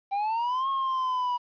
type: linear two-way sweep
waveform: triangle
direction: up then down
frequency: 780 to 1089 to 972 Hz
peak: -23 dBFS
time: 0.11-1.38 s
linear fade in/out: 20 ms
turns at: 0.69 s
effects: resampled to 11025 Hz + 10-bit